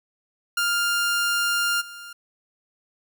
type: tone with level steps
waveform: sawtooth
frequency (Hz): 1400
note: F6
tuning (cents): +4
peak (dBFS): -17 / -34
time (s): 0.57-2.13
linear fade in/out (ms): 5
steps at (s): 1.8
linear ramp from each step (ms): 20
effects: none